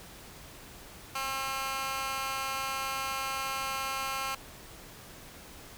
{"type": "tone with high-pass filter", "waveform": "15% pulse", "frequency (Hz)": 268.3, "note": "C4", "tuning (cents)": 44, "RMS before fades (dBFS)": -34, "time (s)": [1.15, 4.35], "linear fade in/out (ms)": 5, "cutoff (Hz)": 1300, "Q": 1.5, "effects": ["pink hiss -49 dBFS RMS until 5.77 s"]}